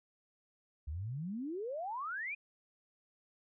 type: exponential sweep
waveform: sine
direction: up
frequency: 68.6 to 2510 Hz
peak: -37 dBFS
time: 0.87-2.35 s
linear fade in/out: 10 ms
effects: none